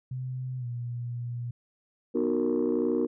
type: tone with pitch glide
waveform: sine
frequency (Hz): 128.2 to 120.31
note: C3 to B2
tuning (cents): -35 to -45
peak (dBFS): -31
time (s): 0.11-1.51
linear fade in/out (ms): 5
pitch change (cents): -110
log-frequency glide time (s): 0.58-0.66
type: chord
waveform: sine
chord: B major seventh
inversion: none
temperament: just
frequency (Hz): 246.9 / 308.7 / 370.4 / 463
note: B3 / D#4 / F#4 / A#4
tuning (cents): 0 / -14 / +2 / -12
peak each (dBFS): -28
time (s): 2.14-3.07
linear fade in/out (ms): 20
effects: tanh soft clip ceiling -18 dBFS